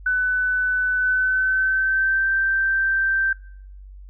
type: tone with pitch glide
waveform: sine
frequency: 1500 to 1564.6 Hz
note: F#6 to G6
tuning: +23 to -4 cents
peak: -17 dBFS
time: 0.06-3.33 s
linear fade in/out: 5 ms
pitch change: +73 cents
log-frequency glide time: 0.94-2.29 s
effects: noise-tail reverb RT60 0.6 s tail -22 dB re dry + added 48 Hz sine -38 dBFS peak until 4.09 s